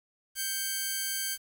5% pulse tone pair together, 1568 / 2216 Hz, G6 / C#7, 0 / -1 cents, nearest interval tritone, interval 599 cents, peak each -20 / -28 dBFS, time 0.35-1.38 s, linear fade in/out 50 ms, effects 9-bit

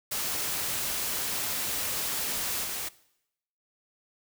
white noise with level steps, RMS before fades -31 / -34 dBFS, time 0.11-2.89 s, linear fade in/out 10 ms, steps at 2.64 s, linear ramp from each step 5 ms, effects noise-tail reverb RT60 0.8 s tail -20 dB re dry

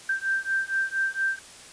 sine beating tone pair, 1568 / 1572.3 Hz, G6 / G6, 0 / +5 cents, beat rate 4.3 Hz, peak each -27 dBFS, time 0.09-1.39 s, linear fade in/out 5 ms, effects white hiss -46 dBFS RMS until 1.72 s + resampled to 22050 Hz

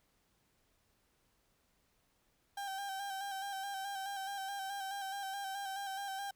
35% pulse tone with vibrato, 786 Hz, G5, 4 cents sharp, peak -37 dBFS, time 2.57-6.31 s, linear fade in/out 5 ms, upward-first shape square, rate 4.7 Hz, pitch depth 31 cents each way, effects pink hiss -75 dBFS RMS until 6.35 s

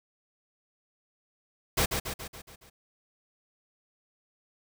pink noise with echo, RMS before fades -25 dBFS, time 1.77-1.86 s, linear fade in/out 10 ms, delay 140 ms, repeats 6, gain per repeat -5 dB, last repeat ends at 2.7 s, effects none

